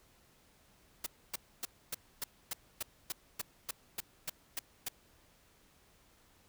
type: noise bursts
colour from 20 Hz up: white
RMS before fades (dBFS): -37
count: 14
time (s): 1.04-4.886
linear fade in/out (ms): 5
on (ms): 24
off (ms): 270
effects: pink hiss -66 dBFS RMS until 6.48 s